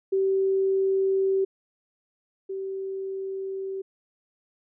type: tone pair in turn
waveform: sine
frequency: 385.7 / 385.7 Hz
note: G4 / G4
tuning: -28 / -28 cents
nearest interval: unison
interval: 0 cents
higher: neither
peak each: -20 / -29 dBFS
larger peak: first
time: 0.12-1.45 / 2.49-3.82 s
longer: neither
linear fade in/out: 10 ms
effects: none